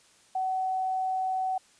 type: tone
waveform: sine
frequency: 753 Hz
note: F#5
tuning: 30 cents sharp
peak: -26 dBFS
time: 0.35-1.58 s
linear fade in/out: 5 ms
effects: white hiss -60 dBFS RMS until 1.79 s + resampled to 22050 Hz